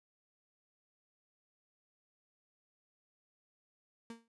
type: tone with exponential decay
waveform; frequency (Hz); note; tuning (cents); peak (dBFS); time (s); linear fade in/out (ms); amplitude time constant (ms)
35% pulse; 230.2; A#3; -22; -40; 4.1-4.28; 2; 38
effects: noise-tail reverb RT60 0.1 s tail -24 dB re dry + resampled to 24000 Hz